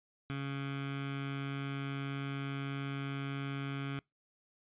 15% pulse tone with notch filter, 138.59 Hz, C#3, in tune, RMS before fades -38 dBFS, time 0.3-3.99 s, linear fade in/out 0 ms, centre 520 Hz, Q 0.71, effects noise-tail reverb RT60 0.2 s tail -26 dB re dry + resampled to 8000 Hz

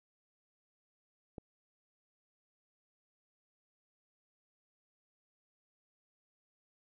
click, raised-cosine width 2 ms, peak -30 dBFS, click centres 1.382 s, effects none

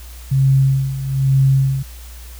sine tone with tremolo, 134.8 Hz, C#3, 48 cents flat, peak -9 dBFS, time 0.31-1.83 s, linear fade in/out 10 ms, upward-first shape sine, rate 1.1 Hz, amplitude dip 75%, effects added 60 Hz sine -33 dBFS peak until 2.39 s + white hiss -42 dBFS RMS until 2.39 s

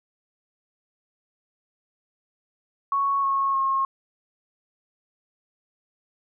sine tone with pitch steps, 1108.7 / 1094.1 / 1079.6 Hz, C#6 / C#6 / C#6, 0 / -23 / -46 cents, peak -20 dBFS, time 2.92-3.85 s, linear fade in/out 2 ms, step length 310 ms, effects none

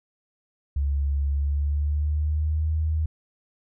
sine tone with pitch glide, 70.3 to 78.45 Hz, C#2 to D#2, +25 to +15 cents, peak -21 dBFS, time 0.76-3.06 s, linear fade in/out 5 ms, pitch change +190 cents, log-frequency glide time 1.31-2.71 s, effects none

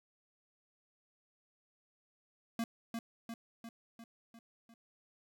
square tone with echo, 230 Hz, A#3, 23 cents flat, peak -34 dBFS, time 2.59-2.64 s, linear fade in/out 2 ms, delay 350 ms, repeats 6, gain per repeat -4 dB, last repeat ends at 4.74 s, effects none

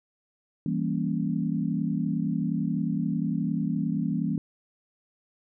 sine chord, E diminished seventh, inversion none, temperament equal, 164.81 / 196 / 233.1 / 277.2 Hz, E3 / G3 / Bb3 / Db4, 0 / 0 / 0 / 0 cents, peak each -29 / -30 / -30 / -32 dBFS, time 0.66-4.38 s, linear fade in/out 2 ms, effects none

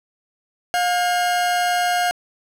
40% pulse tone pair together, 712 / 1623.5 Hz, F5 / G#6, +33 / -40 cents, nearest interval octave + major second, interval 1427 cents, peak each -17 / -25 dBFS, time 0.74-2.11 s, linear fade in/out 0 ms, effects low-pass 12000 Hz 12 dB/octave + 7-bit

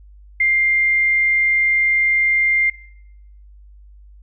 sine tone, 2100 Hz, C7, 6 cents sharp, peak -13 dBFS, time 0.4-2.7 s, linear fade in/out 5 ms, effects noise-tail reverb RT60 0.8 s tail -21 dB re dry + added 50 Hz sine -41 dBFS peak until 4.22 s

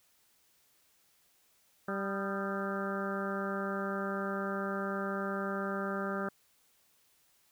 harmonic tone with a mistuned harmonic, 195.9 Hz, G3, 1 cent flat, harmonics 1 / 2 / 3 / 4 / 5 / 6 / 7 / 8 / 9, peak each -37 / -39 / -40 / -46 / -50 / -41 / -42 / -42 / -54 dBFS, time 1.88-6.29 s, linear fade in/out 5 ms, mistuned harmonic 6, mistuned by +69 cents, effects white hiss -69 dBFS RMS until 7.51 s

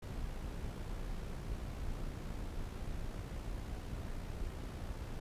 brown noise with amplitude modulation, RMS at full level -40 dBFS, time 0.02-5.2 s, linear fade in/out 10 ms, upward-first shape sine, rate 59.6 Hz, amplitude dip 35%, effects resampled to 32000 Hz

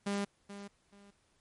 sawtooth tone with echo, 201 Hz, G3, 44 cents sharp, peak -28 dBFS, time 0.06-0.25 s, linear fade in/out 10 ms, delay 430 ms, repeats 2, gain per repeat -12 dB, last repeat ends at 1.11 s, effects pink hiss -72 dBFS RMS until 1.4 s + MP3 48 kbps

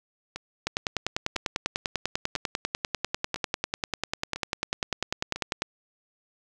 two click trains, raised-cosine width 0.2 ms, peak -17 / -9 dBFS, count 6 / 51, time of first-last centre 0.36-5.36 / 0.67-5.62 s, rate 1 / 10.1 Hz, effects none

